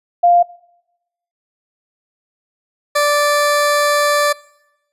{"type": "tone pair in turn", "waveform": ["sine", "20% pulse"], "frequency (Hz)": [698.5, 585], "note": ["F5", "D5"], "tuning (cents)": [0, -7], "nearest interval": "minor third", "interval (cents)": 307, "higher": "first", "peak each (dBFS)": -7, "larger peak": "neither", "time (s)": [[0.23, 0.43], [2.95, 4.33]], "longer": "second", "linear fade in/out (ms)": 10, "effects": ["noise-tail reverb RT60 0.9 s tail -23 dB re dry", "resampled to 32000 Hz"]}